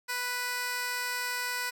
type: tone with high-pass filter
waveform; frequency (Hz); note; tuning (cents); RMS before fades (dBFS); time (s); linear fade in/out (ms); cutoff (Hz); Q
15% pulse; 493.9; B4; 0; -33; 0.08-1.71; 20; 1400; 0.68
effects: 10-bit